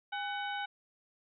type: harmonic tone with a mistuned harmonic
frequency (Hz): 750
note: F#5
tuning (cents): +23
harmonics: 1 / 2 / 3 / 4 / 5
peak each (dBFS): -37 / -39 / -46 / -45 / -48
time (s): 0.12-0.66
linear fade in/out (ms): 10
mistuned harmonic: 1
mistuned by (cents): +140
effects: none